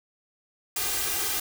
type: noise with comb filter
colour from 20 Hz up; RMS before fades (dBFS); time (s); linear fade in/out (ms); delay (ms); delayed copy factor
white; -28; 0.76-1.4; 5; 2.5; +0.85
effects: none